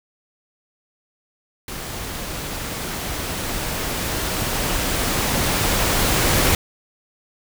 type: noise with level ramp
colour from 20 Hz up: pink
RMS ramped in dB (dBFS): -31 to -17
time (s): 1.68-6.55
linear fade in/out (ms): 2
effects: none